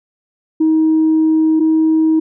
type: tone pair in turn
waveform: sine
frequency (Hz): 316.4 / 317.6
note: D#4 / D#4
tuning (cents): +29 / +36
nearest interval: unison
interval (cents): 7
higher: second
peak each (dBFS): -8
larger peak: neither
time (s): 0.6-1.6 / 1.6-2.2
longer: first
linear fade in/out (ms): 10
effects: tanh soft clip ceiling -6 dBFS